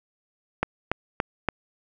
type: click train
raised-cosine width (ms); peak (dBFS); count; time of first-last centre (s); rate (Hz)
0.5; -7; 4; 0.63-1.487; 3.5
effects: none